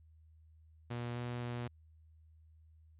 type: tone with pitch steps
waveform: sawtooth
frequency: 119.9 / 121.4 / 120.7 Hz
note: A#2 / B2 / B2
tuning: +49 / -29 / -39 cents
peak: -34 dBFS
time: 0.9-1.68 s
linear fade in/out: 10 ms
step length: 260 ms
effects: added 79 Hz sine -59 dBFS peak until 2.99 s + resampled to 8000 Hz